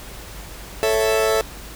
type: chord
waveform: 40% pulse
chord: A major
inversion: none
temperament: equal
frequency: 440 / 554.4 / 659.3 Hz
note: A4 / C#5 / E5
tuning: 0 / 0 / 0 cents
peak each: -18 / -23 / -21 dBFS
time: 0.83-1.41 s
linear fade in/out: 0 ms
effects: added 50 Hz sine -38 dBFS peak until 1.75 s + pink hiss -38 dBFS RMS until 1.75 s